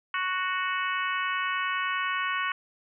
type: harmonic tone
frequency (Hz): 370.2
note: F#4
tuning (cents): +1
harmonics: 3 / 4 / 5 / 6 / 7 / 8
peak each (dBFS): -30 / -32 / -34 / -36 / -37 / -38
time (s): 0.14-2.52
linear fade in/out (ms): 2
effects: none